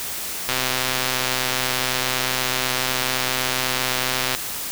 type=click train; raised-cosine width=0.2 ms; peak=-4 dBFS; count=495; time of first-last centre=0.49-4.349 s; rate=128 Hz; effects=white hiss -29 dBFS RMS until 4.71 s